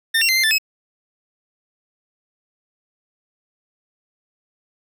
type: tone with pitch steps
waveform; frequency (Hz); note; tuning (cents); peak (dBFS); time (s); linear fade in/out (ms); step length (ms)
25% pulse; 1810 / 2740 / 2074 / 2090 / 1763 / 2569; A6 / F7 / C7 / C7 / A6 / E7; +48 / -34 / -16 / -2 / +3 / -45; -11; 0.14-0.584; 10; 74
effects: none